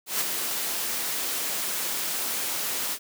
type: noise with ADSR envelope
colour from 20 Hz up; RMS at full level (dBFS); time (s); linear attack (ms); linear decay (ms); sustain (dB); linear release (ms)
white; -24; 0.06-2.99; 150; 8; -5; 63
effects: high-pass 200 Hz 12 dB/octave